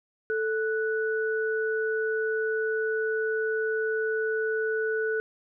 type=tone pair together; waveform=sine; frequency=440 / 1480 Hz; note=A4 / F#6; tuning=0 / 0 cents; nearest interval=octave + major sixth; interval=2100 cents; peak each=-26 / -30 dBFS; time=0.3-5.2 s; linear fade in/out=0 ms; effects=none